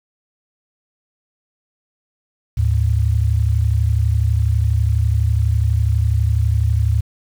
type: tone pair together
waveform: sine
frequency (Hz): 75.71 / 107.8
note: D#2 / A2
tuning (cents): -47 / -35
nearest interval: tritone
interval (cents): 612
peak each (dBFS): -16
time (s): 2.57-7.01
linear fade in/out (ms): 10
effects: 7-bit